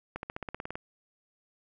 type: accelerating click train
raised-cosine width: 0.5 ms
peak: -21 dBFS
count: 11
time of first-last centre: 0.16-0.755 s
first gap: 71 ms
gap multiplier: 0.96
effects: none